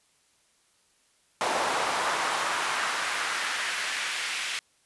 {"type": "noise with high-pass filter sweep", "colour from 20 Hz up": "brown", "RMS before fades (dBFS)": -29, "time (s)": [1.41, 4.59], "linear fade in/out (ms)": 0, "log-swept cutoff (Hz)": [730, 2400], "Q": 1.4, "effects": ["white hiss -66 dBFS RMS until 4.85 s", "resampled to 24000 Hz"]}